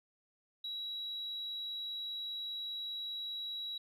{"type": "tone", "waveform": "sine", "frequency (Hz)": 3885, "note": "B7", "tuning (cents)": -29, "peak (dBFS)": -37, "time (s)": [0.64, 3.78], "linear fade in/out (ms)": 5, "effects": ["tanh soft clip ceiling -34 dBFS", "13-bit"]}